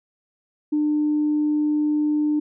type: tone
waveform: sine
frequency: 300 Hz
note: D4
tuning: 37 cents sharp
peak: -17 dBFS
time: 0.72-2.4 s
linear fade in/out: 10 ms
effects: tanh soft clip ceiling -13 dBFS